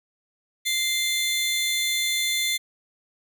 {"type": "tone pair together", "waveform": "sawtooth", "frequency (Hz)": [2086, 3508], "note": ["C7", "A7"], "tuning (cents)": [-6, -6], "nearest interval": "major sixth", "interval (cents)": 900, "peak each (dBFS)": -22, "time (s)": [0.65, 2.58], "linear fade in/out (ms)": 20, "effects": []}